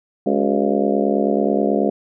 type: harmonic tone with a mistuned harmonic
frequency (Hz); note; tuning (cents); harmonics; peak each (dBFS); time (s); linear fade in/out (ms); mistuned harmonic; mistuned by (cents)
69.3; C#2; 0; 3 / 4 / 5 / 6 / 7 / 8 / 9 / 10; -21 / -22 / -23 / -24 / -24 / -25 / -26 / -26; 0.26-1.9; 5; 5; +110
effects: none